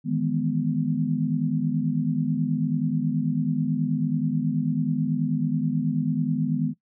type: chord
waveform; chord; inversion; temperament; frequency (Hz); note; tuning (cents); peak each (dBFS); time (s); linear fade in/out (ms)
sine; E major seventh; third; equal; 155.56 / 164.81 / 207.7 / 246.9; D#3 / E3 / G#3 / B3; 0 / 0 / 0 / 0; -26 / -29 / -29 / -26; 0.04-6.74; 50
effects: noise-tail reverb RT60 0.1 s tail -17 dB re dry